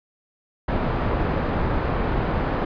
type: low-pass noise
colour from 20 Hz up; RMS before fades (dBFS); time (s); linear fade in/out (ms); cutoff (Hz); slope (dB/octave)
pink; -23; 0.68-2.65; 5; 1300; 12
effects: resampled to 11025 Hz